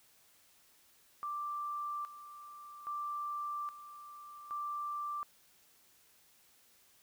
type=tone with tremolo; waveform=sine; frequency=1177 Hz; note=D6; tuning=3 cents sharp; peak=-36 dBFS; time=1.23-5.23 s; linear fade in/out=0 ms; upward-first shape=square; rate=0.61 Hz; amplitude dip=75%; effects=white hiss -66 dBFS RMS until 7.02 s